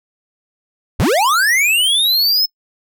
square linear sweep, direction up, 36.77 to 5250 Hz, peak -12 dBFS, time 0.99-2.46 s, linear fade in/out 10 ms, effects noise-tail reverb RT60 0.1 s tail -25 dB re dry

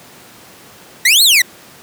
sawtooth exponential two-way sweep, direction up then down, 1864.7 to 4401 to 1864.7 Hz, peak -4 dBFS, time 1.05-1.42 s, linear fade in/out 5 ms, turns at 1.23 s, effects pink hiss -40 dBFS RMS until 1.82 s + high-pass 150 Hz 12 dB/octave

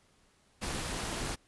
pink noise with amplitude modulation, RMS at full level -33 dBFS, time 0.61-1.36 s, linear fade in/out 20 ms, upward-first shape sine, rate 296 Hz, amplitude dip 65%, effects pink hiss -67 dBFS RMS until 1.47 s + resampled to 24000 Hz

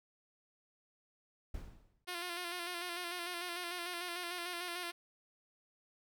brown noise with exponential decay, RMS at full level -41 dBFS, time 1.54-2.05 s, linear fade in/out 5 ms, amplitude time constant 110 ms
5% pulse tone with vibrato, 351.2 Hz, F4, 10 cents sharp, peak -28 dBFS, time 2.07-4.92 s, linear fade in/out 20 ms, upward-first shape square, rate 6.7 Hz, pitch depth 38 cents each way
effects none

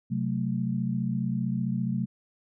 sine chord, F# diminished, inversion second, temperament equal, 130.81 / 185 / 220 Hz, C3 / F#3 / A3, 0 / 0 / 0 cents, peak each -30 dBFS, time 0.1-2.06 s, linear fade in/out 20 ms, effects none

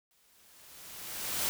white noise with exponential growth, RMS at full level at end -30 dBFS, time 0.11-1.49 s, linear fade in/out 0 ms, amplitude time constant 300 ms, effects none

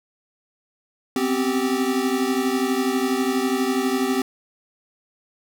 square tone cluster, 253.6 / 265.8 / 388.2 Hz, B3 / C4 / G4, +46 / +27 / -17 cents, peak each -25 dBFS, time 1.16-4.22 s, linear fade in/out 2 ms, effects none

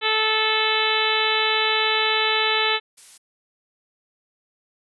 harmonic tone, 436.6 Hz, A4, 13 cents flat, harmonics 1 / 2 / 3 / 4 / 5 / 6 / 7 / 8 / 9, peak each -27 / -27 / -27 / -27 / -27 / -27 / -27 / -27 / -27 dBFS, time 0.01-2.8 s, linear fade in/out 50 ms
blue noise, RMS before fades -43 dBFS, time 2.97-3.18 s, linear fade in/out 10 ms
effects resampled to 24000 Hz

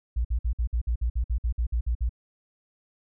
sine tone bursts, 58.6 Hz, A#1, 10 cents sharp, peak -22 dBFS, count 14, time 0.16-2.094 s, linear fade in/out 10 ms, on 88 ms, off 54 ms, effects none

